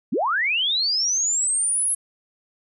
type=linear sweep; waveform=sine; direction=up; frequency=164.81 to 10850 Hz; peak=-19 dBFS; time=0.12-1.95 s; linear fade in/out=10 ms; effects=none